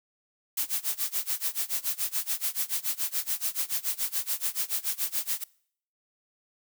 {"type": "noise with tremolo", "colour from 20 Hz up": "blue", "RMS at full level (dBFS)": -27, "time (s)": [0.57, 5.44], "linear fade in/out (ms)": 5, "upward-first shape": "sine", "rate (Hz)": 7, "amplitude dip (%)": 95, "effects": ["noise-tail reverb RT60 0.6 s tail -23 dB re dry"]}